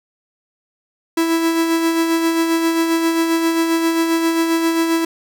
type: tone with tremolo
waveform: 45% pulse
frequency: 329.6 Hz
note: E4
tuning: in tune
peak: -13 dBFS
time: 1.17-5.05 s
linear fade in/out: 5 ms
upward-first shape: sine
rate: 7.5 Hz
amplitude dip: 40%
effects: none